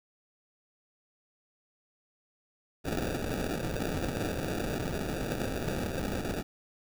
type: noise with sample-and-hold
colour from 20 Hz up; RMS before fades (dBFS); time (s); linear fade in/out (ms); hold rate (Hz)
white; -33; 2.84-6.43; 20; 1050
effects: none